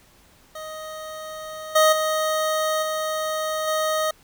25% pulse tone with level steps, 625 Hz, D#5, 8 cents sharp, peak -29 / -10 / -17 / -20 / -17 dBFS, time 0.55-4.11 s, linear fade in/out 5 ms, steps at 1.75 / 1.92 / 2.82 / 3.67 s, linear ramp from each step 10 ms, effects pink hiss -55 dBFS RMS until 4.23 s

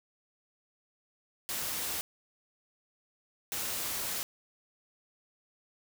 white noise bursts at uneven times, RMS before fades -35 dBFS, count 2, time 1.49-2.01 / 3.52-4.23 s, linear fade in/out 0 ms, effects none

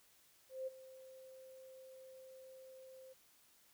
sine tone with ADSR envelope, 523.3 Hz, C5, in tune, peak -38 dBFS, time 0.49-3.14 s, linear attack 180 ms, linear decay 21 ms, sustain -16 dB, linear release 20 ms, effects white hiss -69 dBFS RMS until 3.73 s

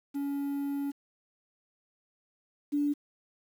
triangle / sine tone pair in turn, 281.8 / 290.1 Hz, C#4 / D4, +29 / -21 cents, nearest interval minor second, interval 50 cents, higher second, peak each -28 / -25 dBFS, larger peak second, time 0.14-0.92 / 2.72-2.94 s, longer first, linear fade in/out 20 ms, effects 9-bit

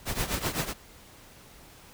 pink noise with tremolo, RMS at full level -27 dBFS, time 0.05-0.74 s, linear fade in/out 50 ms, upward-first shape triangle, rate 7.8 Hz, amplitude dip 85%, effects pink hiss -52 dBFS RMS until 1.93 s

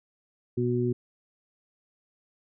harmonic tone, 122.1 Hz, B2, 19 cents flat, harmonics 1 / 2 / 3, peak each -28 / -29 / -27 dBFS, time 0.57-0.93 s, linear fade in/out 10 ms, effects none

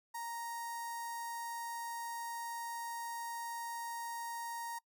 sawtooth tone with notch filter, 933 Hz, A#5, 1 cent sharp, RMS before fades -42 dBFS, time 0.14-4.79 s, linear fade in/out 10 ms, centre 3000 Hz, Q 0.65, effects noise-tail reverb RT60 0.1 s tail -24 dB re dry

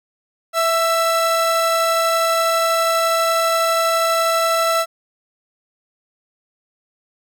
45% pulse tone pair together, 659.3 / 1330.8 Hz, E5 / E6, 0 / +16 cents, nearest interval octave, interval 1216 cents, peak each -18 dBFS, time 0.53-4.86 s, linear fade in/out 50 ms, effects none

